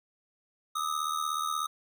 square ring-modulated tone, 1244.5 Hz, D#6, in tune, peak -27 dBFS, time 0.75-1.67 s, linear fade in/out 10 ms, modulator 38.3 Hz, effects none

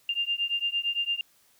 sine beating tone pair, 2794 / 2802.8 Hz, F7 / F7, 0 / +6 cents, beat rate 8.8 Hz, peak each -29 dBFS, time 0.09-1.21 s, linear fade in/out 2 ms, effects white hiss -63 dBFS RMS until 1.59 s

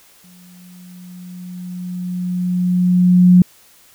sine tone with exponential growth, 180 Hz, F#3, 47 cents flat, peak -4 dBFS, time 0.24-3.42 s, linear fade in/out 2 ms, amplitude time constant 690 ms, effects white hiss -49 dBFS RMS until 3.94 s

